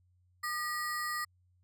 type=ring-modulated tone; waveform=square; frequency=1568 Hz; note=G6; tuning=in tune; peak=-31 dBFS; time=0.43-1.25 s; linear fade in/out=10 ms; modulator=356 Hz; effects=added 90 Hz sine -66 dBFS peak until 1.63 s